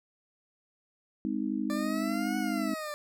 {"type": "chord", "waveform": "sine", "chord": "Ab major", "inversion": "none", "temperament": "just", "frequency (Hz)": [207.7, 259.6, 311.5], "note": ["Ab3", "C4", "Eb4"], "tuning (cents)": [0, -13, 2], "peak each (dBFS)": -33, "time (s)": [1.25, 2.74], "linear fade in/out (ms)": 0}
{"type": "exponential two-way sweep", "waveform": "20% pulse", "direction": "up then down", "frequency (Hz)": [587.3, 740, 587.3], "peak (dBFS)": -30, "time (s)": [1.7, 2.94], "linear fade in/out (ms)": 0, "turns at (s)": 2.38}
{"effects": []}